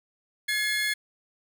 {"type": "tone pair together", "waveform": "30% pulse", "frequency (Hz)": [1696, 2137], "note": ["G#6", "C7"], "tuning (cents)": [36, 36], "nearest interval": "major third", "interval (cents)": 400, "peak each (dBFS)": -25, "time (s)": [0.48, 0.94], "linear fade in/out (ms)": 10, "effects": []}